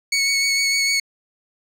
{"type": "tone with vibrato", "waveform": "20% pulse", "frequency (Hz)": 2217, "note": "C#7", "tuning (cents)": 0, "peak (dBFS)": -12, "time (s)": [0.12, 1], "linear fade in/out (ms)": 5, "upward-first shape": "triangle", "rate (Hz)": 6.6, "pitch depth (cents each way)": 21, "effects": ["low-pass 12000 Hz 12 dB/octave"]}